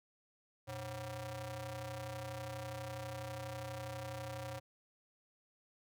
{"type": "ring-modulated tone", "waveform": "sawtooth", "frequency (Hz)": 210.6, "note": "G#3", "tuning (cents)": 24, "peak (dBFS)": -35, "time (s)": [0.67, 4.6], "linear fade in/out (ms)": 20, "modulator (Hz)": 332, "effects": []}